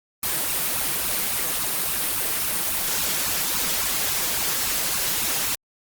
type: noise with flanger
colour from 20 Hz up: white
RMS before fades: -24 dBFS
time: 0.23-5.55 s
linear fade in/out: 2 ms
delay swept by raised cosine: 0.74 to 6.44 ms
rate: 3.6 Hz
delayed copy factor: +0.95
effects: Opus 32 kbps